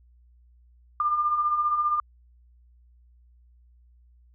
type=beating tone pair; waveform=sine; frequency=1188 / 1203 Hz; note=D6 / D6; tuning=+20 / +41 cents; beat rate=15 Hz; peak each=-31 / -22 dBFS; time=1-2 s; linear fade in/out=2 ms; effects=added 60 Hz sine -54 dBFS peak until 4.34 s